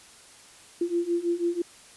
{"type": "beating tone pair", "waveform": "sine", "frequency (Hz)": [340.7, 346.8], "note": ["F4", "F4"], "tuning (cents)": [-43, -12], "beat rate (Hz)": 6.1, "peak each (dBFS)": [-28, -26], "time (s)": [0.81, 1.62], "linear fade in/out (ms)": 5, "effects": ["white hiss -51 dBFS RMS until 1.96 s", "resampled to 24000 Hz"]}